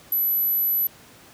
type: tone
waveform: sine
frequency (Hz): 11950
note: F#9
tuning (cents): +16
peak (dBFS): -19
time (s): 0.12-0.87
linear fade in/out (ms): 2
effects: pink hiss -49 dBFS RMS until 1.33 s + high-pass 80 Hz 12 dB/octave